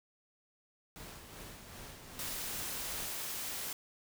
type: noise with tremolo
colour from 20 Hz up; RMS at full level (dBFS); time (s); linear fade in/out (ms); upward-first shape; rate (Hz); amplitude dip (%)
pink; -48; 0.96-3.06; 0; sine; 2.6; 40
type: noise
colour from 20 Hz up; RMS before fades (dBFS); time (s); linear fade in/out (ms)
white; -40; 2.19-3.73; 2
effects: none